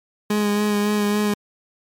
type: tone with vibrato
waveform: 30% pulse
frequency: 207.7 Hz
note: G#3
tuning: in tune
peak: -15 dBFS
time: 0.3-1.34 s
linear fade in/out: 5 ms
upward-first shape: sine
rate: 3.6 Hz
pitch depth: 20 cents each way
effects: MP3 96 kbps